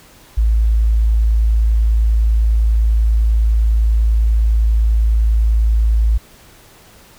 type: tone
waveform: sine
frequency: 55 Hz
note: A1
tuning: in tune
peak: -10 dBFS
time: 0.37-6.18 s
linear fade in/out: 10 ms
effects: pink hiss -45 dBFS RMS until 7.18 s